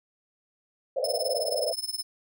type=band-pass noise; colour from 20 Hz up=pink; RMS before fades=-29 dBFS; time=0.96-1.73 s; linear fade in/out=5 ms; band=480 to 680 Hz; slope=96 dB/octave
type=tone with tremolo; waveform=sawtooth; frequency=5230 Hz; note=E8; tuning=15 cents flat; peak=-24 dBFS; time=1.04-2.03 s; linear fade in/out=2 ms; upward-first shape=triangle; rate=19 Hz; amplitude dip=100%
effects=none